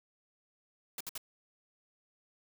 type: noise bursts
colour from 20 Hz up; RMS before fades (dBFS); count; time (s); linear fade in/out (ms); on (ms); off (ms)
white; -40; 3; 0.98-1.178; 2; 26; 60
effects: none